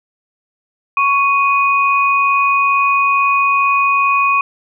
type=tone pair together; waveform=sine; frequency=1108.7 / 2489 Hz; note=C#6 / D#7; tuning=0 / 0 cents; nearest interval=octave + major second; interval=1400 cents; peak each=-12 / -15 dBFS; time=0.97-4.41 s; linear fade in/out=2 ms; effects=none